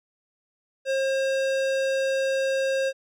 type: tone with hard clipping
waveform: sine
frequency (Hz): 536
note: C5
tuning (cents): +42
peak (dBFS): -24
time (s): 0.85-2.93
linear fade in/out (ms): 50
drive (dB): 18
effects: none